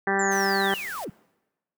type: harmonic tone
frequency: 196 Hz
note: G3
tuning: in tune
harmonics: 1 / 2 / 3 / 4 / 5 / 6 / 7 / 8 / 9 / 10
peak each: -31 / -27 / -37 / -27 / -36 / -34 / -39 / -29 / -29 / -33 dBFS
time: 0.07-0.74 s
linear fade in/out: 2 ms
type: linear sweep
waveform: sine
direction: down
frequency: 7400 to 113.5 Hz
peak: -31 dBFS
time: 0.19-1.1 s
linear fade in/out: 5 ms
type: noise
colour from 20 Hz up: white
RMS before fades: -41 dBFS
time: 0.31-1.05 s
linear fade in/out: 10 ms
effects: noise-tail reverb RT60 1.0 s tail -23 dB re dry